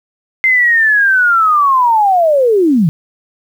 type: linear sweep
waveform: sine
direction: down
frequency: 2092 to 144.8 Hz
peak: -7 dBFS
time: 0.44-2.89 s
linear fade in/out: 0 ms
effects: 7-bit